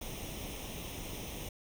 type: noise with comb filter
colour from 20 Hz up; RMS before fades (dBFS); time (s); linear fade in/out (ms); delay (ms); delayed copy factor
pink; -42; 0.01-1.49; 5; 0.33; +0.7
effects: none